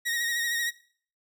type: tone with vibrato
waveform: sawtooth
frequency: 1880 Hz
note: A#6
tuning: 14 cents sharp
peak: -23 dBFS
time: 0.05-0.71 s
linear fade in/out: 20 ms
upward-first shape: sine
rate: 13 Hz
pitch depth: 36 cents each way
effects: noise-tail reverb RT60 0.5 s tail -20 dB re dry